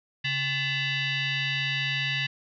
sine tone with frequency modulation, 137.6 Hz, C#3, 12 cents flat, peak -25 dBFS, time 0.24-2.27 s, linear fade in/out 10 ms, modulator 939 Hz, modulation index 3.7, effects none

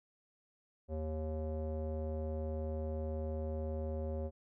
square tone with low-pass filter, 78.2 Hz, D#2, 9 cents sharp, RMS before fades -38 dBFS, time 0.88-4.31 s, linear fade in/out 50 ms, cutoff 550 Hz, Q 3.7, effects none

